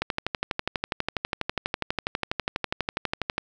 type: click train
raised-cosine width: 0.3 ms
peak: -9 dBFS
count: 42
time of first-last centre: 0.02-3.381 s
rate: 12.2 Hz
effects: none